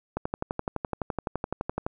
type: click train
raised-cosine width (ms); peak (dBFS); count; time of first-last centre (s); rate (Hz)
1; -14; 21; 0.17-1.865; 11.8
effects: none